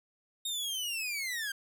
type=linear sweep; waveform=sawtooth; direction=down; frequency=3729 to 1568 Hz; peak=-30 dBFS; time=0.45-1.52 s; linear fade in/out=5 ms; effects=none